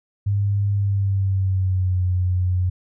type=tone with pitch glide; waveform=sine; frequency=100.9 to 90.94 Hz; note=G#2 to F#2; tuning=-49 to -29 cents; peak=-17 dBFS; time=0.26-2.7 s; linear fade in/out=10 ms; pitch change=-180 cents; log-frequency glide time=0.75-2.03 s; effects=none